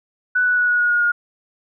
sine tone with pitch steps, 1488 / 1477.7 / 1467.5 / 1457.4 / 1447.3 / 1437.3 / 1427.4 Hz, F#6 / F#6 / F#6 / F#6 / F#6 / F6 / F6, +9 / -3 / -15 / -27 / -39 / +49 / +37 cents, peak -14 dBFS, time 0.35-1.12 s, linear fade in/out 10 ms, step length 110 ms, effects none

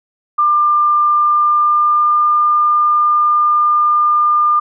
sine tone with pitch glide, 1195 to 1203.3 Hz, D6 to D6, +30 to +42 cents, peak -9 dBFS, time 0.38-4.6 s, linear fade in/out 10 ms, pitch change +12 cents, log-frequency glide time 1.08-2.22 s, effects none

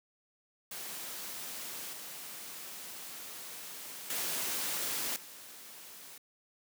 white noise with level steps, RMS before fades -42 / -45 / -35 / -50 dBFS, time 0.71-6.18 s, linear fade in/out 5 ms, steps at 1.93 / 4.1 / 5.16 s, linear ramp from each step 2 ms, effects high-pass 150 Hz 12 dB/octave

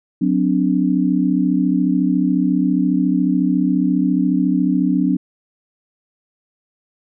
sine tone cluster, 183.4 / 256.9 / 291.2 Hz, F#3 / C4 / D4, -15 / -32 / -15 cents, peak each -18 dBFS, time 0.21-5.17 s, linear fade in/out 10 ms, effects none

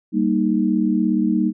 sine chord, Eb major, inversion first, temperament equal, 196 / 233.1 / 311.1 Hz, G3 / Bb3 / Eb4, 0 / 0 / 0 cents, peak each -20 dBFS, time 0.12-1.53 s, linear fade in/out 50 ms, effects none

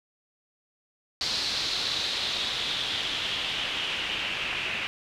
white noise with low-pass filter sweep, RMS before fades -30 dBFS, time 1.21-4.87 s, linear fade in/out 0 ms, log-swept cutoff 4400 to 2600 Hz, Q 4.1, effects none

